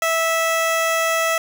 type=tone; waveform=15% pulse; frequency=655 Hz; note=E5; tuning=11 cents flat; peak=-11 dBFS; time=0.02-1.38 s; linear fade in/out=2 ms; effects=none